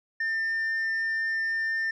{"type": "tone with tanh clipping", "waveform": "sine", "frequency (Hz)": 1799, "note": "A6", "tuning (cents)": 38, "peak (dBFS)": -26, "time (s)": [0.2, 1.91], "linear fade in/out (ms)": 5, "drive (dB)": 2, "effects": []}